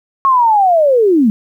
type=linear sweep; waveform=sine; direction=down; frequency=1100 to 202.9 Hz; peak=-7 dBFS; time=0.25-1.3 s; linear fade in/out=0 ms; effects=8-bit